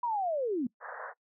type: linear sweep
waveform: sine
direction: down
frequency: 987.8 to 224.4 Hz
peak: -28 dBFS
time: 0.03-0.67 s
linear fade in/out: 5 ms
type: band-pass noise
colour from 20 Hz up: white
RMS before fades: -42 dBFS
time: 0.8-1.14 s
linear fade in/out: 50 ms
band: 460 to 1800 Hz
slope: 96 dB/octave
effects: noise-tail reverb RT60 0.1 s tail -22 dB re dry